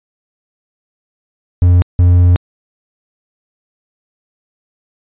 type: tone bursts at uneven times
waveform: triangle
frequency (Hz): 88.5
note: F2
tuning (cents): +23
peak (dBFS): -3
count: 2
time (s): 1.62-1.82 / 1.99-2.36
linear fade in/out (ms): 0
effects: resampled to 8000 Hz